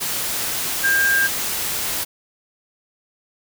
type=tone in noise; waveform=sine; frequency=1600 Hz; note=G6; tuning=35 cents sharp; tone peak=-15 dBFS; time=0.83-1.28 s; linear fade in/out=20 ms; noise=white; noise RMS=-24 dBFS; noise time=0-2.05 s; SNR=+6 dB; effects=none